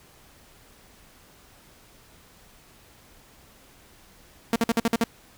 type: tone bursts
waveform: sawtooth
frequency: 230 Hz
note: A#3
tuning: 23 cents flat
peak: -15 dBFS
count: 7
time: 4.53-5.039 s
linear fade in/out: 2 ms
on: 29 ms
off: 51 ms
effects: pink hiss -54 dBFS RMS until 5.37 s